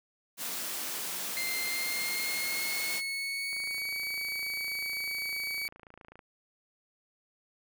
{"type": "high-pass noise", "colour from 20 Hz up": "white", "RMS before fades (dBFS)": -36, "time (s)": [0.37, 3.02], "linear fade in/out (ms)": 50, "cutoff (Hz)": 150, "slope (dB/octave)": 48}
{"type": "tone with pitch glide", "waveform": "30% pulse", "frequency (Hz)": [2093, 2269], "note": ["C7", "C#7"], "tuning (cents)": [0, 40], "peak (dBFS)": -30, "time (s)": [1.37, 5.68], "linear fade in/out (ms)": 0, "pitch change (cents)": 140, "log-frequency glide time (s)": [1.6, 4.01]}
{"type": "click train", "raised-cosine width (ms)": 0.5, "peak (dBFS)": -35, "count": 75, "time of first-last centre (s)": [3.53, 6.192], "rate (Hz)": 27.8}
{"effects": []}